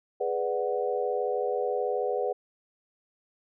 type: chord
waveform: sine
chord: G# half-diminished seventh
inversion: none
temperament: equal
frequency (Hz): 415.3 / 493.9 / 587.3 / 740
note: G#4 / B4 / D5 / F#5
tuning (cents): 0 / 0 / 0 / 0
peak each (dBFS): -31 / -29 / -34 / -33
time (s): 0.2-2.33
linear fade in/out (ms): 10
effects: none